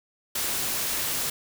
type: noise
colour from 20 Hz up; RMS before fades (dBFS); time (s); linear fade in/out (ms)
white; -28; 0.35-1.3; 5
effects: none